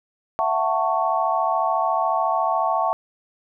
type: chord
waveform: sine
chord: F# minor seventh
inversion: third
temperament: just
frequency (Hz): 666 / 740 / 888 / 1110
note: E5 / F#5 / A5 / C#6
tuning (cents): +18 / 0 / +16 / +2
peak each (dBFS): -24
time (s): 0.39-2.93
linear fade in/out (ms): 0
effects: none